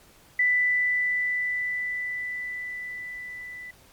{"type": "tone with level ramp", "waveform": "sine", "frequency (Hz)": 1986, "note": "B6", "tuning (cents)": 9, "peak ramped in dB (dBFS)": [-18, -37], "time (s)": [0.39, 3.71], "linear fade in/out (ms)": 5, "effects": ["pink hiss -55 dBFS RMS until 3.92 s", "MP3 96 kbps"]}